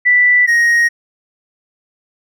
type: tone pair in turn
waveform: sine / triangle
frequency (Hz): 1974 / 1876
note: B6 / A#6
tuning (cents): -1 / +11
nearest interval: minor second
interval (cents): 88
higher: first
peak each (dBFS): -7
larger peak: neither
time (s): 0.05-0.47 / 0.47-0.89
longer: neither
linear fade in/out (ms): 20
effects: none